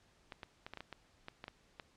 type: clicks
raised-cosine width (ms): 0.3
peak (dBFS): -29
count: 11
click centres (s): 0.322 / 0.432 / 0.665 / 0.736 / 0.773 / 0.806 / 0.927 / 1.284 / 1.441 / 1.481 / 1.798
effects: pink hiss -69 dBFS RMS until 1.96 s + low-pass 7000 Hz 12 dB/octave